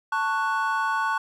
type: chord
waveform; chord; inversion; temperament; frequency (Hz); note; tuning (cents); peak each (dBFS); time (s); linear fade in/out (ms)
triangle; F# minor; first; just; 888 / 1110 / 1480; A5 / C#6 / F#6; +16 / +2 / 0; -25; 0.12-1.18; 5
effects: none